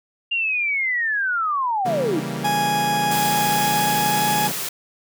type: linear sweep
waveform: sine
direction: down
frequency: 2813 to 277.2 Hz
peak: -19 dBFS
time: 0.31-2.2 s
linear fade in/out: 10 ms
type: chord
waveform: sawtooth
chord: C# diminished seventh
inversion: none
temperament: equal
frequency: 138.59 / 164.81 / 196 / 233.1 Hz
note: C#3 / E3 / G3 / Bb3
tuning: 0 / 0 / 0 / 0 cents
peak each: -27 dBFS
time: 1.85-4.52 s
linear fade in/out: 10 ms
type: tone with pitch glide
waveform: 40% pulse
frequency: 830.6 to 837.3 Hz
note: G#5 to G#5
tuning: 0 to +14 cents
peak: -18 dBFS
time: 2.44-4.48 s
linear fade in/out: 10 ms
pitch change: +14 cents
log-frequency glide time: 3.46-4.29 s
type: high-pass noise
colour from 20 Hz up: white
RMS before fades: -27 dBFS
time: 3.11-4.69 s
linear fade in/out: 5 ms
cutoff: 110 Hz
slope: 96 dB/octave
effects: none